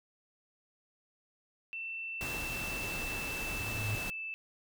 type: tone with pitch glide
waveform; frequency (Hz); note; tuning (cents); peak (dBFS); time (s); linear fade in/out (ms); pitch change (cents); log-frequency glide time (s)
sine; 2678 to 2638; E7 to E7; +27 to +1; -37; 1.73-4.34; 0; -26; 1.98-4.01
type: noise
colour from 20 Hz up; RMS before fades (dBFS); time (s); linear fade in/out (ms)
pink; -40; 2.21-4.1; 0
type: tone with exponential growth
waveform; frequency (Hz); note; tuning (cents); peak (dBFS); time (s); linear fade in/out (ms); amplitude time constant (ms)
sine; 105.4; G#2; +26; -30; 3.07-3.95; 0; 190
effects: none